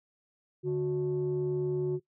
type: tone pair together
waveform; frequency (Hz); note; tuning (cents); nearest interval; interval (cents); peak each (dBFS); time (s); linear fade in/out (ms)
sine; 145.4 / 366.8; D3 / F#4; -17 / -15; octave + major third; 1602; -31 / -27; 0.63-2; 50
effects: noise-tail reverb RT60 0.1 s tail -20 dB re dry + tanh soft clip ceiling -23 dBFS